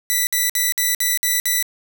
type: tone bursts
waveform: 5% pulse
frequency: 1975.5 Hz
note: B6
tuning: in tune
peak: -6 dBFS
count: 7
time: 0.1-1.626 s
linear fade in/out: 0 ms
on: 170 ms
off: 56 ms
effects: none